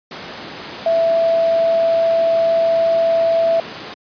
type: tone in noise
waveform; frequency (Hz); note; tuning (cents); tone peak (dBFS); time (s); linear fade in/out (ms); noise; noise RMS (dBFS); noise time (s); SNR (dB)
sine; 663; E5; +10; -12; 0.86-3.6; 2; pink; -30; 0.11-3.94; +15
effects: high-pass 200 Hz 12 dB/octave + resampled to 11025 Hz